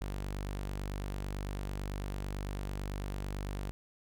sawtooth tone, 49 Hz, G1, in tune, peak -32 dBFS, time 0.01-3.71 s, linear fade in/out 0 ms, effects none

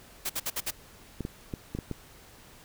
white noise bursts, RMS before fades -31 dBFS, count 5, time 0.25-0.709 s, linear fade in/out 10 ms, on 47 ms, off 56 ms
clicks, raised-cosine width 3 ms, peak -20 dBFS, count 6, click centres 1.207 / 1.251 / 1.538 / 1.75 / 1.788 / 1.913 s
effects pink hiss -53 dBFS RMS until 2.64 s

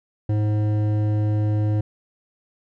sine tone with hard clipping, 105.8 Hz, G#2, 33 cents sharp, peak -20 dBFS, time 0.29-1.81 s, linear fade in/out 5 ms, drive 11 dB, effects none

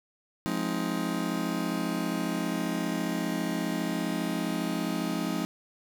40% pulse chord, F minor seventh, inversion none, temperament just, 174.61 / 209.5 / 261.9 / 314.3 Hz, F3 / Ab3 / C4 / Eb4, 0 / +15 / +2 / +18 cents, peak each -33 dBFS, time 0.46-5.45 s, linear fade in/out 0 ms, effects none

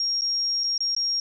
sine tone with dropouts, 5580 Hz, F8, 2 cents flat, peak -22 dBFS, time 0-1.2 s, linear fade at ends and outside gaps 2 ms, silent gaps 0.211-0.218 / 0.637-0.64 / 0.779-0.805 / 0.95-0.964 s, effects none

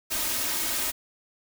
white noise with comb filter, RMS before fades -28 dBFS, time 0.1-0.92 s, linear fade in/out 20 ms, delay 3.2 ms, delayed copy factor +0.7, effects none

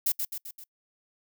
violet noise with echo, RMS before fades -25 dBFS, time 0.06-0.12 s, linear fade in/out 5 ms, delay 130 ms, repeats 4, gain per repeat -5 dB, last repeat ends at 0.64 s, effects noise-tail reverb RT60 0.1 s tail -25 dB re dry

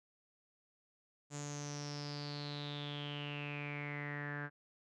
sawtooth tone with low-pass filter sweep, 145.5 Hz, D3, 16 cents flat, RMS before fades -43 dBFS, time 1.3-4.5 s, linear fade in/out 50 ms, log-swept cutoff 7200 to 1600 Hz, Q 9.4, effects none

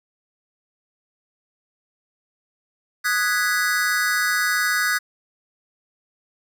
square chord, G# minor seventh, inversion second, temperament equal, 1244.5 / 1480 / 1661.2 / 1975.5 Hz, D#6 / F#6 / G#6 / B6, 0 / 0 / 0 / 0 cents, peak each -28 / -24 / -24 / -27 dBFS, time 3.04-4.99 s, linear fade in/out 20 ms, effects none

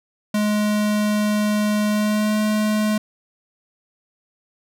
square tone with pitch glide, 210 to 213.1 Hz, G#3 to G#3, +19 to +45 cents, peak -18 dBFS, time 0.34-2.98 s, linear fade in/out 5 ms, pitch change +26 cents, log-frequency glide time 1.9-2.39 s, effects none

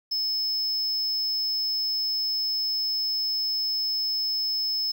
triangle tone, 5220 Hz, E8, 18 cents flat, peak -23 dBFS, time 0.11-4.92 s, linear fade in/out 10 ms, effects 9-bit

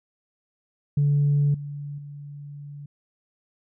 sine tone with level steps, 144.2 Hz, D3, 31 cents flat, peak -16 / -31 / -36 dBFS, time 0.97-2.86 s, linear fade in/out 5 ms, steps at 1.54 / 1.98 s, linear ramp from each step 5 ms, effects tanh soft clip ceiling -14 dBFS

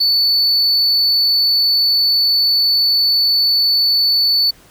triangle tone, 4477 Hz, C#8, 16 cents sharp, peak -10 dBFS, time 0-4.51 s, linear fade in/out 10 ms, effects pink hiss -47 dBFS RMS until 4.7 s

